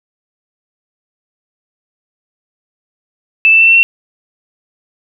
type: tone with pitch steps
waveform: sine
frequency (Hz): 2637 / 2657 / 2677 / 2697 / 2717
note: E7 / E7 / E7 / E7 / F7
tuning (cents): 0 / +13 / +26 / +39 / -48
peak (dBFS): -4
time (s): 3.45-3.83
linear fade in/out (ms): 0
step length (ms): 76
effects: none